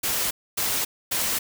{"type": "noise bursts", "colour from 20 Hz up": "white", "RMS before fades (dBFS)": -25, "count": 3, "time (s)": [0.03, 1.39], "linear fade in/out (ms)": 10, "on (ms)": 280, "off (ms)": 260, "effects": []}